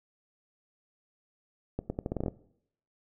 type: accelerating click train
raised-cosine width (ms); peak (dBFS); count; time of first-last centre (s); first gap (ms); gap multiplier
2; -18; 10; 1.79-2.282; 110; 0.81
effects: noise-tail reverb RT60 0.7 s tail -19 dB re dry